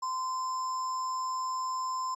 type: tone with sample-and-hold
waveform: sine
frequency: 1030 Hz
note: C6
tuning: 28 cents flat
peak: -30 dBFS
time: 0.02-2.15 s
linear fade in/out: 10 ms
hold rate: 6300 Hz
effects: resampled to 24000 Hz